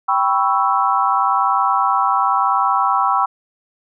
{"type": "chord", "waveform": "sine", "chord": "C# half-diminished seventh", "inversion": "second", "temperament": "equal", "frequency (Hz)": [784, 987.8, 1108.7, 1318.5], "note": ["G5", "B5", "C#6", "E6"], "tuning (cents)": [0, 0, 0, 0], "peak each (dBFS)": -19, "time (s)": [0.08, 3.26], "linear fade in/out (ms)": 10, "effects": []}